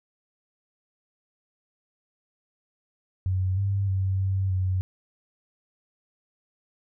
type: tone with pitch steps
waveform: sine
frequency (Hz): 93.4 / 98.8 / 95.4 / 95.9 / 93.1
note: F#2 / G2 / G2 / G2 / F#2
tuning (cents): +17 / +14 / -47 / -37 / +11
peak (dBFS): -22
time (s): 3.26-4.81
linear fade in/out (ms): 0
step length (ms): 310
effects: none